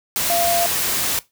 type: tone in noise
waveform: sine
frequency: 689 Hz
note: F5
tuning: 24 cents flat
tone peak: -18 dBFS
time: 0.3-0.66 s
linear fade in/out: 0 ms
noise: white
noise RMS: -21 dBFS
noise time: 0.16-1.19 s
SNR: 0 dB
effects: noise-tail reverb RT60 0.2 s tail -19 dB re dry